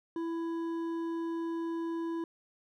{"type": "tone with hard clipping", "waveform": "triangle", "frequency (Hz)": 332, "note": "E4", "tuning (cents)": 12, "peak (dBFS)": -34, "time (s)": [0.16, 2.24], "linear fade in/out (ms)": 2, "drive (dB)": 11, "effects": []}